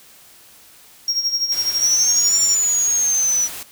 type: tone with tremolo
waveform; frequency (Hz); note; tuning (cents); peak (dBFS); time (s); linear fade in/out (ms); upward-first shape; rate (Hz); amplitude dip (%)
triangle; 5588; F8; 0; -14; 1.08-2.55; 2; sine; 12; 70
type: noise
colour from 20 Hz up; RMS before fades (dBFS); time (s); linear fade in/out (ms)
white; -32; 1.52-3.63; 2
type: linear two-way sweep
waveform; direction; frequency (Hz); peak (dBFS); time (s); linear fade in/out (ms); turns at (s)
sine; up then down; 5600 to 7200 to 5860; -15; 1.78-3.49; 50; 2.4
effects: white hiss -47 dBFS RMS until 3.71 s